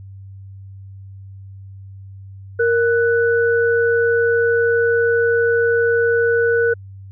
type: tone pair together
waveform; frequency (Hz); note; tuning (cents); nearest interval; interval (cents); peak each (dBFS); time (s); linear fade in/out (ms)
sine; 466.2 / 1486.5; A#4 / F#6; 0 / +8; octave + minor sixth; 2008; -14 / -19; 2.59-6.74; 10
effects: added 97 Hz sine -34 dBFS peak until 7.11 s